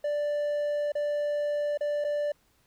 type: tone with dropouts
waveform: triangle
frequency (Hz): 587.3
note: D5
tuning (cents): 0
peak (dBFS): -24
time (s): 0.04-2.32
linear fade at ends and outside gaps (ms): 5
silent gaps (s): 0.92-0.952 / 1.775-1.808 / 2.042-2.046
effects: pink hiss -67 dBFS RMS until 2.66 s